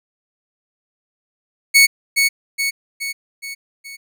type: tone with echo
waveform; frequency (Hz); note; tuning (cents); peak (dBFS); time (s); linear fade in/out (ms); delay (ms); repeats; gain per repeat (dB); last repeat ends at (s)
sawtooth; 2217; C#7; 0; -4; 1.74-1.87; 20; 420; 5; -5; 3.97
effects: none